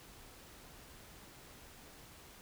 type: silence
effects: pink hiss -56 dBFS RMS until 2.41 s